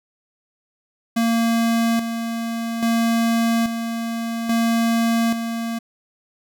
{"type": "tone with tremolo", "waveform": "square", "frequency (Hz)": 230, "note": "A#3", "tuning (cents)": -23, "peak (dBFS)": -17, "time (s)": [1.16, 5.79], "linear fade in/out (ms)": 10, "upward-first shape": "square", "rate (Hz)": 0.6, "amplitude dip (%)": 55, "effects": []}